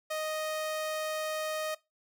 sawtooth tone, 622.3 Hz, D#5, in tune, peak -28 dBFS, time 0.1-1.75 s, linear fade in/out 10 ms, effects noise-tail reverb RT60 0.2 s tail -19 dB re dry

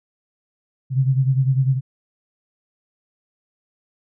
sine beating tone pair, 130.81 / 140.81 Hz, C3 / C#3, 0 / +27 cents, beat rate 10 Hz, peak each -16 / -21 dBFS, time 0.9-1.81 s, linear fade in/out 50 ms, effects none

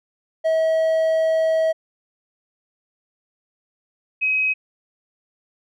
triangle / sine tone pair in turn, 643 / 2537 Hz, E5 / D#7, -43 / +33 cents, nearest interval 2 octaves, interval 2376 cents, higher second, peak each -14 / -17 dBFS, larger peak first, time 0.44-1.73 / 4.21-4.54 s, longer first, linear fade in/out 20 ms, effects none

